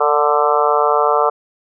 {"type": "harmonic tone with a mistuned harmonic", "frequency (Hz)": 147.4, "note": "D3", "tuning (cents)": 7, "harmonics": [3, 4, 5, 6, 7, 8, 9], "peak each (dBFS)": [-18, -19, -19, -21, -21, -18, -21], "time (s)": [0, 1.3], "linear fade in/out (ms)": 10, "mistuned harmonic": 3, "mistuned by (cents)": 29, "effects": []}